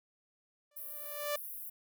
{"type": "tone with exponential growth", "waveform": "sawtooth", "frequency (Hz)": 587.3, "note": "D5", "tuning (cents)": 0, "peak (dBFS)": -27, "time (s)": [0.71, 1.36], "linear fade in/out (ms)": 5, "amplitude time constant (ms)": 140}
{"type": "high-pass noise", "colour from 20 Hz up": "pink", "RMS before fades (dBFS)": -44, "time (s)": [0.76, 1.7], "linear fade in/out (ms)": 10, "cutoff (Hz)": 11000, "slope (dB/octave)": 48}
{"effects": []}